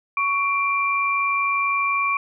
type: tone pair together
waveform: sine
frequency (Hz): 1118 / 2363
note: C#6 / D7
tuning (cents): +14 / +10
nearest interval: octave + minor second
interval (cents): 1296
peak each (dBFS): -21 / -22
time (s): 0.17-2.17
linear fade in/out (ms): 2
effects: none